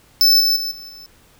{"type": "tone with level steps", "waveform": "square", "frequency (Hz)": 5274, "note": "E8", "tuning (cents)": 0, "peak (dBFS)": [-10, -14, -22, -34, -37], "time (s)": [0.21, 1.06], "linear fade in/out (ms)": 0, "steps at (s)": [0.4, 0.56, 0.71, 0.89], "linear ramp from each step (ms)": 5, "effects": ["pink hiss -52 dBFS RMS until 1.39 s"]}